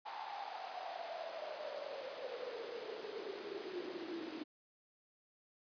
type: noise with high-pass filter sweep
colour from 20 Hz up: pink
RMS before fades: -45 dBFS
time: 0.05-4.44 s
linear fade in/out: 20 ms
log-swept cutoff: 860 to 310 Hz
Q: 10
effects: resampled to 11025 Hz